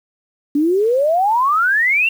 sine exponential sweep, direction up, 280.7 to 2794 Hz, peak -12 dBFS, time 0.55-2.09 s, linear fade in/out 5 ms, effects 7-bit

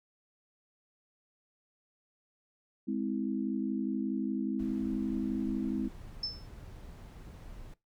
sine chord, Ab augmented, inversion none, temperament just, 207.7 / 259.6 / 324.5 Hz, Ab3 / C4 / E4, 0 / -13 / -27 cents, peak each -34 / -34 / -36 dBFS, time 2.87-5.89 s, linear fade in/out 20 ms
brown noise, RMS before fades -47 dBFS, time 4.59-7.74 s, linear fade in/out 5 ms
sine tone with exponential decay, 5274 Hz, E8, in tune, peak -29 dBFS, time 6.23-6.47 s, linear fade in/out 5 ms, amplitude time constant 51 ms
effects noise-tail reverb RT60 0.2 s tail -19 dB re dry

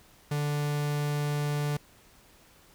45% pulse tone, 146.7 Hz, D3, 2 cents flat, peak -27 dBFS, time 0.31-1.77 s, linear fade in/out 5 ms, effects pink hiss -58 dBFS RMS until 2.74 s

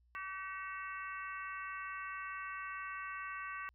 harmonic tone with a mistuned harmonic, 382.2 Hz, G4, 44 cents flat, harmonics 3 / 4 / 5 / 6 / 7, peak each -44 / -47 / -48 / -52 / -51 dBFS, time 0.15-3.69 s, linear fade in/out 0 ms, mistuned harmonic 6, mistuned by -63 cents, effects added 60 Hz sine -67 dBFS peak until 3.74 s

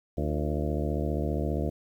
harmonic tone with a mistuned harmonic, 75 Hz, D2, 37 cents sharp, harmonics 1 / 2 / 3 / 4 / 5 / 6 / 7 / 8 / 9, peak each -30 / -33 / -35 / -36 / -37 / -38 / -38 / -39 / -40 dBFS, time 0.17-1.7 s, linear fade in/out 10 ms, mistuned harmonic 5, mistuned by -85 cents, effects 10-bit

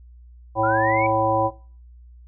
harmonic tone, 110 Hz, A2, in tune, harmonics 1 / 3 / 5 / 7 / 9, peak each -28 / -27 / -22 / -22 / -23 dBFS, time 0.55-1.51 s, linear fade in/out 50 ms
sine linear sweep, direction up, 1333 to 2312 Hz, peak -24 dBFS, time 0.63-1.07 s, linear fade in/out 10 ms
effects noise-tail reverb RT60 0.4 s tail -19 dB re dry + added 60 Hz sine -43 dBFS peak until 2.27 s

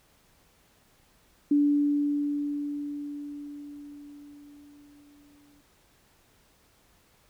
sine tone with exponential decay, 290 Hz, D4, 22 cents flat, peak -18 dBFS, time 1.51-5.61 s, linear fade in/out 5 ms, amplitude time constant 890 ms, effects pink hiss -63 dBFS RMS until 7.29 s

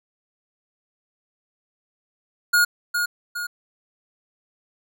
square tone with echo, 1435 Hz, F6, 47 cents sharp, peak -15 dBFS, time 2.53-2.65 s, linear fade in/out 10 ms, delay 410 ms, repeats 2, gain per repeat -6 dB, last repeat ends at 3.47 s, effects none

